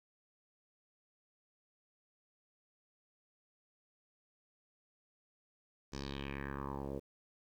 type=tone with low-pass filter sweep; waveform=10% pulse; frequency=69.2 Hz; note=C#2; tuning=2 cents flat; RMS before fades=-42 dBFS; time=5.92-7 s; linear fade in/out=20 ms; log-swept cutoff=6000 to 500 Hz; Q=3.6; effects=11-bit